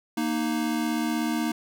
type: tone pair together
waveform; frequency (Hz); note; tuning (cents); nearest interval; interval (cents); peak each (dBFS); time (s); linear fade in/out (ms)
square; 233.2 / 309.5; A#3 / D#4; +1 / -9; perfect fourth; 490; -28 / -28; 0.17-1.52; 5
effects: none